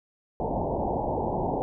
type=low-pass noise; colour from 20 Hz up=white; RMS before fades=-28 dBFS; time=0.4-1.62 s; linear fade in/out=0 ms; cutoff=920 Hz; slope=96 dB/octave; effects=none